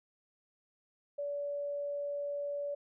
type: tone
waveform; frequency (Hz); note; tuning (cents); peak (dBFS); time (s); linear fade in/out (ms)
sine; 574; D5; -40; -34; 1.18-2.75; 10
effects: none